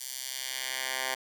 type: tone with high-pass filter sweep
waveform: 10% pulse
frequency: 130.81 Hz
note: C3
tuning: in tune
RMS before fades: -35 dBFS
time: 0-1.15 s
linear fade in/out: 10 ms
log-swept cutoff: 6100 to 1100 Hz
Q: 0.82
effects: none